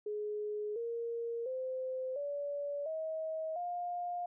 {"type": "tone with pitch steps", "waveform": "sine", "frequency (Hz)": [420, 466, 517.1, 573.7, 636.6, 706.4], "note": ["G#4", "A#4", "C5", "D5", "D#5", "F5"], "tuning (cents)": [19, -1, -20, -41, 39, 20], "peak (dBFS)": -35, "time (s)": [0.06, 4.26], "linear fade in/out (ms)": 5, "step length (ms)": 700, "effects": []}